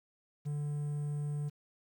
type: tone with quantisation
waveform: triangle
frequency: 146.83 Hz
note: D3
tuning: in tune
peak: -31 dBFS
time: 0.45-1.5 s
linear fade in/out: 20 ms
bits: 10
effects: none